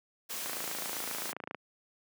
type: noise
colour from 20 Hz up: white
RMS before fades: -38 dBFS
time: 0.29-1.33 s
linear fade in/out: 20 ms
type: click train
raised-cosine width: 0.5 ms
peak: -23 dBFS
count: 31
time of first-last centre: 0.46-1.547 s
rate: 27.6 Hz
effects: high-pass 200 Hz 12 dB/octave